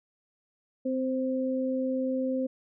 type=tone pair together; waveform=sine; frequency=259.2 / 523 Hz; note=C4 / C5; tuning=-16 / -1 cents; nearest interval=octave; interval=1215 cents; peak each=-28 / -30 dBFS; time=0.85-2.47 s; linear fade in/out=10 ms; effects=none